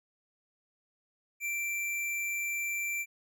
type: tone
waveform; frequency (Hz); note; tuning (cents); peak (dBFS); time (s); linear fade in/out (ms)
square; 2349; D7; 0; -32; 1.4-3.06; 50
effects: none